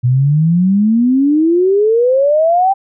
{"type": "exponential sweep", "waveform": "sine", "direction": "up", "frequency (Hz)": [120.3, 795], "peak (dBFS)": -8, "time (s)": [0.03, 2.74], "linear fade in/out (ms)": 20, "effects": []}